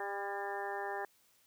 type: harmonic tone with a mistuned harmonic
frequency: 199.7 Hz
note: G3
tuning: 32 cents sharp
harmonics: 2 / 3 / 4 / 5 / 6 / 7 / 8 / 9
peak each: -42 / -47 / -40 / -47 / -51 / -53 / -47 / -45 dBFS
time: 0-1.05 s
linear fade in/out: 2 ms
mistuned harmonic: 8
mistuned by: +34 cents
effects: white hiss -69 dBFS RMS until 1.46 s